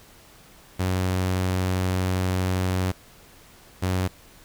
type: tone bursts at uneven times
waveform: sawtooth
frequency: 92.5 Hz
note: F#2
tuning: in tune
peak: -18 dBFS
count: 2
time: 0.79-2.92 / 3.82-4.08 s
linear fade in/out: 10 ms
effects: pink hiss -51 dBFS RMS until 4.44 s